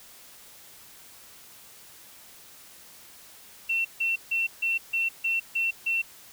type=tone bursts; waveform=sine; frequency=2705 Hz; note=E7; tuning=44 cents sharp; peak=-23 dBFS; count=8; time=3.69-6.02 s; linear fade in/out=10 ms; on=160 ms; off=150 ms; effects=white hiss -50 dBFS RMS until 6.32 s